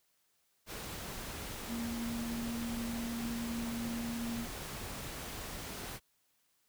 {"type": "tone in noise", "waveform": "sine", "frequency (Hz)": 233.1, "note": "A#3", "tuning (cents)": 0, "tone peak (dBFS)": -36, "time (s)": [1.67, 4.47], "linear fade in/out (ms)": 50, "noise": "pink", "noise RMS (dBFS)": -43, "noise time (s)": [0.66, 6], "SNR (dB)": 4, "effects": ["white hiss -75 dBFS RMS until 6.68 s"]}